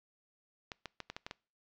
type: clicks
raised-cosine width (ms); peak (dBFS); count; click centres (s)
0.2; -23; 7; 0.718 / 0.857 / 1.003 / 1.1 / 1.165 / 1.265 / 1.311
effects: noise-tail reverb RT60 0.4 s tail -25 dB re dry + low-pass 5000 Hz 12 dB/octave